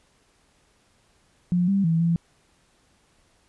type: tone with pitch steps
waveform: sine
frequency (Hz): 177.2 / 196.8 / 164 / 168.2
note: F3 / G3 / E3 / E3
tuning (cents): +25 / +7 / -9 / +35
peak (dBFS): -18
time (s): 1.52-2.16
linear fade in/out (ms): 0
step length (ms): 160
effects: pink hiss -63 dBFS RMS until 3.48 s + resampled to 24000 Hz